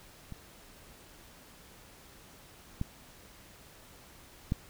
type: clicks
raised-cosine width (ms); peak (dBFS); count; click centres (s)
5; -30 / -19 / -16; 3; 0.323 / 2.814 / 4.521
effects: pink hiss -55 dBFS RMS until 4.69 s